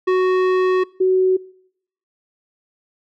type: tone pair in turn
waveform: square / sine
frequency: 370.5 / 373.5 Hz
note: F#4 / F#4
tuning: +2 / +16 cents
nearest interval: unison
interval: 14 cents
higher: second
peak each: -14 / -12 dBFS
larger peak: second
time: 0.07-0.84 / 1-1.37 s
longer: first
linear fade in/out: 10 ms
effects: noise-tail reverb RT60 0.7 s tail -24 dB re dry + low-pass 2000 Hz 12 dB/octave